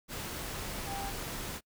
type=tone in noise; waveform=sine; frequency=792 Hz; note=G5; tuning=18 cents sharp; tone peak=-38 dBFS; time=0.85-1.13 s; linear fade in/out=50 ms; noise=pink; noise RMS=-39 dBFS; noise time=0.08-1.61 s; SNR=-2 dB; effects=noise-tail reverb RT60 0.1 s tail -26 dB re dry